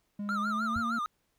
triangle tone with pitch glide, 204.7 to 229.8 Hz, G#3 to A#3, -25 to -25 cents, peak -31 dBFS, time 0.19-0.99 s, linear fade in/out 5 ms, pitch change +200 cents, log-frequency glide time 0.34-0.81 s
triangle tone with vibrato, 1300 Hz, E6, 24 cents flat, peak -28 dBFS, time 0.29-1.06 s, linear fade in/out 0 ms, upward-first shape sine, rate 6.5 Hz, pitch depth 150 cents each way
sine tone with exponential decay, 87.31 Hz, F2, in tune, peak -30 dBFS, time 0.76-0.85 s, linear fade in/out 0 ms, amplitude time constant 19 ms
effects pink hiss -75 dBFS RMS until 1.38 s

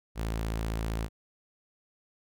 sawtooth tone, 55.3 Hz, A1, 9 cents sharp, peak -26 dBFS, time 0.15-1.09 s, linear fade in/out 50 ms, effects none

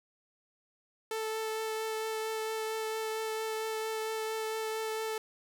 sawtooth tone with vibrato, 440 Hz, A4, in tune, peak -29 dBFS, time 1.11-5.18 s, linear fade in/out 2 ms, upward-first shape triangle, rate 4.4 Hz, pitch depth 12 cents each way, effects 11-bit

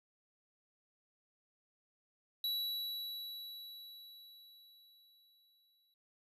square tone with exponential decay, 3925 Hz, B7, 11 cents flat, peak -34 dBFS, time 2.44-5.94 s, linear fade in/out 2 ms, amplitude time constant 760 ms, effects resampled to 32000 Hz

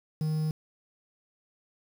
triangle tone with quantisation, 155.56 Hz, D#3, in tune, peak -24 dBFS, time 0.21-0.51 s, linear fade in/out 2 ms, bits 8, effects none

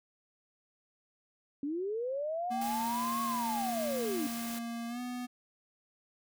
sine linear two-way sweep, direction up then down, 272.4 to 1108.7 to 272.4 Hz, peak -32 dBFS, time 1.63-4.27 s, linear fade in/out 2 ms, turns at 3.22 s
square tone with pitch glide, 233.1 to 247 Hz, A#3 to B3, 0 to 0 cents, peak -37 dBFS, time 2.5-5.27 s, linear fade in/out 20 ms, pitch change +100 cents, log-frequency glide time 4.88-5 s
white noise, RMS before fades -43 dBFS, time 2.61-4.59 s, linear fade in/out 5 ms
effects none

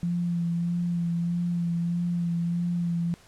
sine tone with vibrato, 171.9 Hz, F3, 27 cents flat, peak -24 dBFS, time 0.03-3.14 s, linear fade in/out 0 ms, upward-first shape sine, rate 1.6 Hz, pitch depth 22 cents each way, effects pink hiss -55 dBFS RMS until 3.27 s + low-pass 10000 Hz 12 dB/octave

